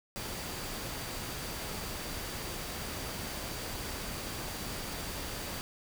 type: tone in noise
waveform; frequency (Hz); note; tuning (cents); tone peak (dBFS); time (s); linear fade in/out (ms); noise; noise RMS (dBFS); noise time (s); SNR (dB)
sine; 4668; D8; -11; -50; 0.16-5.61; 0; pink; -39; 0.16-5.61; -14
effects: none